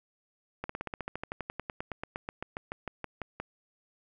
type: slowing click train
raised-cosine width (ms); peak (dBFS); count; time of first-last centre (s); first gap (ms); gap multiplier
0.5; -20; 27; 0.64-3.4; 54; 1.05
effects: none